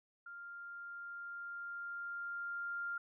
sine tone with level ramp, 1396.9 Hz, F6, in tune, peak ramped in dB -47 to -37 dBFS, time 0.26-2.98 s, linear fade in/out 5 ms, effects none

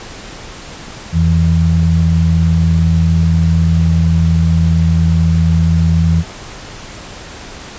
sine tone pair together, 84.62 / 164.81 Hz, E2 / E3, +46 / 0 cents, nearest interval octave, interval 1154 cents, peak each -11 dBFS, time 1.12-6.24 s, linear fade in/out 50 ms, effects pink hiss -31 dBFS RMS until 7.78 s + resampled to 16000 Hz

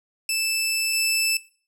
15% pulse tone pair in turn, 2637 / 2637 Hz, E7 / E7, 0 / 0 cents, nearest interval unison, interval 0 cents, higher neither, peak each -15 / -13 dBFS, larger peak second, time 0.29-0.93 / 0.93-1.37 s, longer first, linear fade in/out 2 ms, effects noise-tail reverb RT60 0.4 s tail -18 dB re dry

